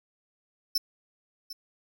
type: tone with echo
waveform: 45% pulse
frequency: 5310 Hz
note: E8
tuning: 12 cents sharp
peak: -23 dBFS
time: 0.75-0.78 s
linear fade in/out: 5 ms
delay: 750 ms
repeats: 1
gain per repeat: -14 dB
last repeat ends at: 1.53 s
effects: none